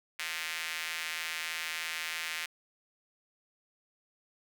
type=tone with high-pass filter; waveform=square; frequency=81.6 Hz; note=E2; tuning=17 cents flat; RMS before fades=-37 dBFS; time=0.19-2.46 s; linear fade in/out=5 ms; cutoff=2100 Hz; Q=1.9; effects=none